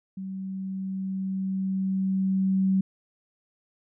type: tone with level ramp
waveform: sine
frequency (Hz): 190.9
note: G3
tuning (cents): -46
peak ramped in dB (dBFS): -32 to -19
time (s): 0.17-2.81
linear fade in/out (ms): 5
effects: none